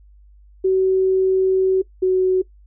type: tone pair in turn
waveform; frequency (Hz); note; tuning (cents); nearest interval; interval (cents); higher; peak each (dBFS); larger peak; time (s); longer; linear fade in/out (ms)
sine; 378 / 372.4; F#4 / F#4; +37 / +11; unison; 26; first; -13 / -13; neither; 0.64-1.82 / 2.02-2.42; first; 10
effects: noise-tail reverb RT60 0.1 s tail -19 dB re dry + added 50 Hz sine -45 dBFS peak until 2.66 s

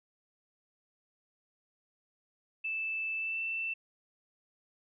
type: tone with pitch glide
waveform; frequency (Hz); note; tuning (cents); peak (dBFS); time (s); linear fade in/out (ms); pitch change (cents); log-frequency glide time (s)
sine; 2637 to 2669; E7 to E7; 0 to +21; -32; 2.64-3.74; 10; +21; 3.17-3.41
effects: none

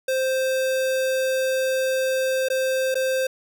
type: tone with dropouts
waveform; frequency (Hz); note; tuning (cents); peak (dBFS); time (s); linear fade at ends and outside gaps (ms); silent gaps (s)
square; 523.3; C5; 0; -21; 0.08-3.27; 5; 2.486-2.5 / 2.944-2.953
effects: none

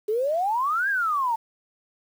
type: exponential two-way sweep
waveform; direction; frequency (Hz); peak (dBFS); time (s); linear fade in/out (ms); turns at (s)
sine; up then down; 408.6 to 1667 to 883; -21; 0.08-1.36; 10; 0.89
effects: 8-bit

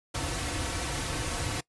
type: noise with comb filter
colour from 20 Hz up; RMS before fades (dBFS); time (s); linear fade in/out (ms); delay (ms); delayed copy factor
pink; -32; 0.14-1.61; 10; 4.9; -0.7
effects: noise-tail reverb RT60 0.1 s tail -22 dB re dry + resampled to 24000 Hz

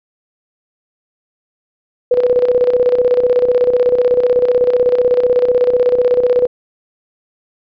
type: tone with tremolo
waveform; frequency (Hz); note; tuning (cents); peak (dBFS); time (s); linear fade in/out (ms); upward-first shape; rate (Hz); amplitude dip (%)
sine; 493.8; B4; 0; -7; 2.11-6.47; 5; square; 16; 60
effects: resampled to 11025 Hz

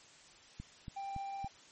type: click train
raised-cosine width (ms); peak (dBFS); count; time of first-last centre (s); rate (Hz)
5; -31; 4; 0.6-1.445; 3.55
type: tone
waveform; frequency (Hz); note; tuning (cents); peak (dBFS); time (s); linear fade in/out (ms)
triangle; 789; G5; +11; -37; 0.96-1.48; 10
effects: white hiss -59 dBFS RMS until 1.71 s + MP3 32 kbps

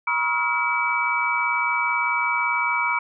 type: tone cluster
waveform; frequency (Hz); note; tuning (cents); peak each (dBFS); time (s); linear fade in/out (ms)
sine; 962 / 1080 / 1273 / 1398 / 2292; B5 / C#6 / D#6 / F6 / D7; -46 / -45 / +39 / +1 / -43; -25 / -31 / -28 / -29 / -23; 0.07-2.99; 5
effects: none

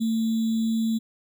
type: tone with sample-and-hold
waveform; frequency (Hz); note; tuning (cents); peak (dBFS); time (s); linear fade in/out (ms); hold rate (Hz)
sine; 224.3; A3; +34; -21; 0-0.99; 20; 3675
effects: none

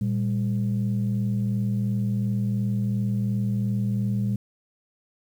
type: tone pair together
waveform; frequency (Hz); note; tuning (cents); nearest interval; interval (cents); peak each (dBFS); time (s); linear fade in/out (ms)
sine; 116.54 / 199.36; A#2 / G3; 0 / +29; major sixth; 929; -23 / -24; 0.01-4.36; 5
effects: tanh soft clip ceiling -17 dBFS + 9-bit

